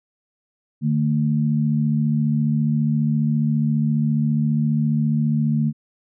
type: tone pair together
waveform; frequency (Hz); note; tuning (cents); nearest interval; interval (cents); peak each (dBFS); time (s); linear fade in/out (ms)
sine; 149.9 / 224.6; D3 / A3; +36 / +36; perfect fifth; 700; -19 / -20; 0.81-5.73; 50
effects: none